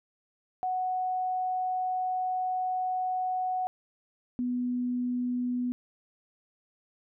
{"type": "tone pair in turn", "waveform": "sine", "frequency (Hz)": [740, 246.9], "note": ["F#5", "B3"], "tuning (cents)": [0, 0], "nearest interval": "octave + perfect fifth", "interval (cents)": 1900, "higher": "first", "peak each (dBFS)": -27, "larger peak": "neither", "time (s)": [[0.63, 3.67], [4.39, 5.72]], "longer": "first", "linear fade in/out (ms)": 0, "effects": []}